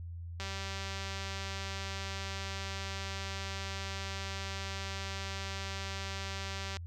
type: click train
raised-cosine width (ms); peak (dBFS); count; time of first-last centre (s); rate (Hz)
0.2; -23; 1243; 0.4-6.769; 195
effects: added 85 Hz sine -40 dBFS peak until 6.86 s